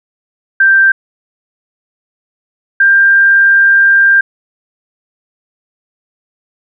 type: tone pair in turn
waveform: sine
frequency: 1572 / 1590.3 Hz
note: G6 / G6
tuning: +4 / +24 cents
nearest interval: unison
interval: 20 cents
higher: second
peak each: -4 dBFS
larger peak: neither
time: 0.6-0.92 / 2.8-4.21 s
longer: second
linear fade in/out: 5 ms
effects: none